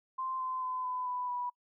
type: tone with pitch steps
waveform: sine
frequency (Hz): 1043 / 1030.4 / 1018 / 1005.7 / 993.6 / 981.6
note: C6 / C6 / C6 / B5 / B5 / B5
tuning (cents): -6 / -27 / -48 / +31 / +10 / -11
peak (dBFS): -33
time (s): 0.18-1.5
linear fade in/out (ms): 10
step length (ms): 220
effects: noise-tail reverb RT60 0.1 s tail -26 dB re dry